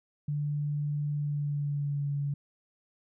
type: tone with pitch glide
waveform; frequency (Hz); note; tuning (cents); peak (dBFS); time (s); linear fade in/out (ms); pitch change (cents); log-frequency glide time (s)
sine; 146.83 to 142.57; D3 to C#3; 0 to +49; -28; 0.28-2.34; 5; -51; 1.14-2.09
effects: none